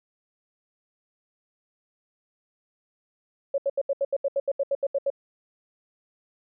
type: tone bursts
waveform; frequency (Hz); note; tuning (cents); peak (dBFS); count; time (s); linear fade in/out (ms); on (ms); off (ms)
sine; 554.4; C#5; 0; -21; 14; 3.54-5.102; 5; 41; 76
effects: none